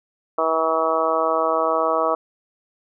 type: harmonic tone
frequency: 161.2 Hz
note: E3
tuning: 38 cents flat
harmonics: 2 / 3 / 4 / 5 / 6 / 7 / 8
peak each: -31 / -24 / -22 / -29 / -28 / -23 / -26 dBFS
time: 0.38-2.15 s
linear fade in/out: 5 ms
effects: none